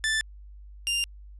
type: tone pair in turn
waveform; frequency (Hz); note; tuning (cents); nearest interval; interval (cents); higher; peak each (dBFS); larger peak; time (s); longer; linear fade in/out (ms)
sawtooth; 1760 / 2794; A6 / F7; 0 / 0; minor sixth; 800; second; -20 / -21; first; 0.04-0.21 / 0.87-1.04; neither; 0
effects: added 50 Hz sine -43 dBFS peak until 1.39 s + resampled to 24000 Hz